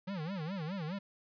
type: tone with vibrato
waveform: square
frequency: 174.61 Hz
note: F3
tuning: in tune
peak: -37 dBFS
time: 0.07-0.99 s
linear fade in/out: 10 ms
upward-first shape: sine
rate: 4.8 Hz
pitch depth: 250 cents each way
effects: resampled to 11025 Hz